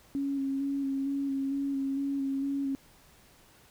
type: tone with vibrato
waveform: sine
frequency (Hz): 275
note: C#4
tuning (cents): -14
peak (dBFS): -28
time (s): 0.15-2.75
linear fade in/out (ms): 0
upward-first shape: square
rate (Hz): 2.2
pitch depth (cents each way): 19
effects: pink hiss -59 dBFS RMS until 3.7 s